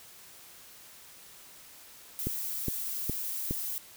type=noise; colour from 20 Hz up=violet; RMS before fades=-35 dBFS; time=2.19-3.78 s; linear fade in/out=0 ms
type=click train; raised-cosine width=3 ms; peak=-18 dBFS; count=4; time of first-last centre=2.27-3.51 s; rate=2.42 Hz
effects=white hiss -52 dBFS RMS until 3.96 s